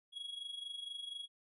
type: tone with amplitude modulation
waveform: triangle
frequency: 3322 Hz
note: G#7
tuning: in tune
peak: -38 dBFS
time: 0.12-1.28 s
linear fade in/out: 50 ms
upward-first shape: sine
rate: 24.2 Hz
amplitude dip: 70%
effects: resampled to 32000 Hz